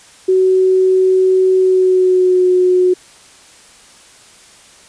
sine tone with pitch glide, 374.6 to 364.8 Hz, F#4 to F#4, +21 to -24 cents, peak -8 dBFS, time 0.28-2.94 s, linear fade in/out 10 ms, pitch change -45 cents, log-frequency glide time 1.57-2.48 s, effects white hiss -43 dBFS RMS until 4.88 s + resampled to 22050 Hz

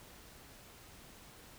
silence, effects pink hiss -56 dBFS RMS until 1.58 s

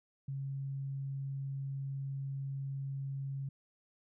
sine tone, 136.9 Hz, C#3, 21 cents flat, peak -36 dBFS, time 0.28-3.49 s, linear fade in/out 5 ms, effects none

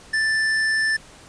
sine tone with hard clipping, 1764 Hz, A6, 4 cents sharp, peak -20 dBFS, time 0.13-0.97 s, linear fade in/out 10 ms, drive 10 dB, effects pink hiss -46 dBFS RMS until 1.28 s + resampled to 22050 Hz

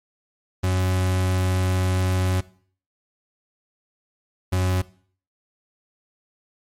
40% pulse tone pair in turn, 92.5 / 92.07 Hz, F#2 / F#2, 0 / -8 cents, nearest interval unison, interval 8 cents, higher first, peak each -18 / -18 dBFS, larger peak neither, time 0.63-2.41 / 4.52-4.82 s, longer first, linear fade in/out 10 ms, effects noise-tail reverb RT60 0.5 s tail -19 dB re dry + MP3 64 kbps

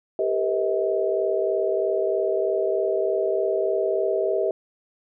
sine tone cluster, 393.4 / 456.6 / 496.4 / 638 Hz, G4 / A#4 / B4 / D#5, +6 / -36 / +9 / +43 cents, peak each -24 / -29 / -29 / -24 dBFS, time 0.19-4.51 s, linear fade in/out 2 ms, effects none

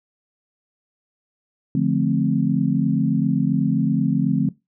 sine chord, D minor seventh, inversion none, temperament equal with one note detuned, 146.83 / 174.61 / 217.5 / 261.6 Hz, D3 / F3 / A3 / C4, 0 / 0 / -20 / 0 cents, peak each -22 dBFS, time 1.75-4.49 s, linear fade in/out 2 ms, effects noise-tail reverb RT60 0.2 s tail -20 dB re dry

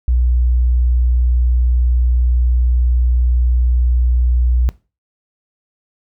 triangle tone with tanh clipping, 61 Hz, B1, 21 cents flat, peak -11 dBFS, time 0.08-4.69 s, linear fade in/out 0 ms, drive 5 dB, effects noise-tail reverb RT60 0.3 s tail -19 dB re dry

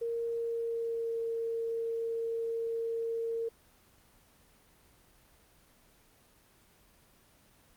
sine tone with pitch glide, 464.6 to 458.2 Hz, A#4 to A#4, -6 to -30 cents, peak -31 dBFS, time 0.01-3.49 s, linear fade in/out 10 ms, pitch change -24 cents, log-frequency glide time 0.27-1.26 s, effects pink hiss -63 dBFS RMS until 7.76 s + Opus 24 kbps

